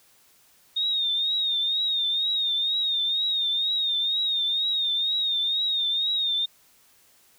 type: tone with vibrato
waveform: sine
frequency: 3696 Hz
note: A#7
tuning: 16 cents flat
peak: -22 dBFS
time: 0.76-6.46 s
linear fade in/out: 10 ms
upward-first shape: triangle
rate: 2.1 Hz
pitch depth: 87 cents each way
effects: white hiss -59 dBFS RMS until 7.38 s